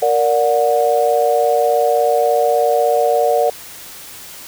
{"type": "chord", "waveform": "sine", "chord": "Bb augmented", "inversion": "none", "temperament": "just", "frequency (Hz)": [466.2, 582.7, 728.4], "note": ["Bb4", "D5", "F#5"], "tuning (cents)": [0, -14, -27], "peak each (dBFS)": -16, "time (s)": [0.02, 3.5], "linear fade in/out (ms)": 5, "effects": ["white hiss -35 dBFS RMS until 4.47 s"]}